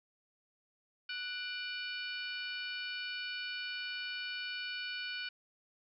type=harmonic tone with a mistuned harmonic; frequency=740 Hz; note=F#5; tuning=in tune; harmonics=2 / 3 / 4 / 5 / 6 / 7; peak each=-42 / -44 / -43 / -53 / -46 / -57 dBFS; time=1.09-5.29 s; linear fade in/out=5 ms; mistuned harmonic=3; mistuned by=+120 cents; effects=none